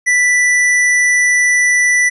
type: tone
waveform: square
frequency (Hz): 1975.5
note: B6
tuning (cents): 0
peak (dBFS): -10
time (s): 0.06-2.1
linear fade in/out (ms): 20
effects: resampled to 24000 Hz